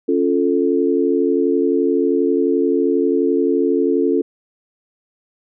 sine chord, Db augmented, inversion none, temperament equal, 277.2 / 349.2 / 440 Hz, Db4 / F4 / A4, 0 / 0 / 0 cents, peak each -18 dBFS, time 0.08-4.22 s, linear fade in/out 10 ms, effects none

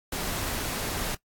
pink noise, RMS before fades -31 dBFS, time 0.12-1.15 s, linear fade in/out 5 ms, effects noise-tail reverb RT60 0.1 s tail -20 dB re dry + AAC 64 kbps

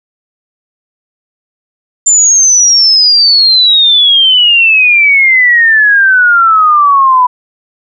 sine exponential sweep, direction down, 7230 to 985 Hz, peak -3 dBFS, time 2.06-7.27 s, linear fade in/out 10 ms, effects none

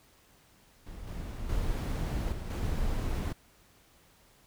brown noise with level steps, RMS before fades -43 / -38 / -31 / -37 / -31 dBFS, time 0.86-3.33 s, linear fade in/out 10 ms, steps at 1.07 / 1.49 / 2.32 / 2.5 s, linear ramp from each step 5 ms, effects pink hiss -62 dBFS RMS until 4.46 s

